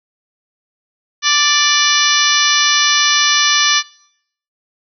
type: harmonic tone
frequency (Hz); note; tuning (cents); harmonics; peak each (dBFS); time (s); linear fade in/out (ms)
587.3; D5; 0; 2 / 3 / 4 / 5 / 6 / 7 / 8 / 9 / 10; -19 / -18 / -21 / -19 / -18 / -21 / -24 / -20 / -18; 1.22-3.83; 50
effects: noise-tail reverb RT60 0.7 s tail -22 dB re dry